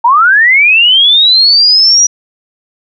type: linear sweep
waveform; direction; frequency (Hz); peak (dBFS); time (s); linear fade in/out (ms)
sine; up; 897 to 5840; -3; 0.04-2.07; 10
effects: none